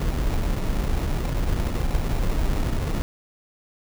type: noise with sample-and-hold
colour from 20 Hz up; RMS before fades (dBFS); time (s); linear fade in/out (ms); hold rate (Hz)
brown; -23; 0-3.02; 0; 1575
effects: none